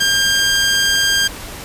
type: tone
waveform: 15% pulse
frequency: 1600 Hz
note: G6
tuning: 35 cents sharp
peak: -6 dBFS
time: 0-1.28 s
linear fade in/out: 10 ms
effects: pink hiss -31 dBFS RMS until 1.64 s + resampled to 32000 Hz